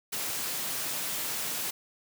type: high-pass noise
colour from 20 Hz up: white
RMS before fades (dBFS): -33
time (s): 0.12-1.71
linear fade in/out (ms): 10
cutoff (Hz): 100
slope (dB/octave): 48
effects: none